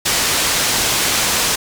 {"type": "low-pass noise", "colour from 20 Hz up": "white", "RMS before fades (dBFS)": -17, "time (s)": [0.05, 1.56], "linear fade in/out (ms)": 10, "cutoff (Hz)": 8000, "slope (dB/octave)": 12, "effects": []}